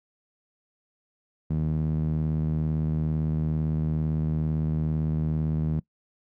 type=tone with band-pass filter; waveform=sawtooth; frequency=77.78 Hz; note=D#2; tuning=in tune; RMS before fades=-26 dBFS; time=1.5-5.8 s; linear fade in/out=5 ms; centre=170 Hz; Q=2.5; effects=noise-tail reverb RT60 0.1 s tail -22 dB re dry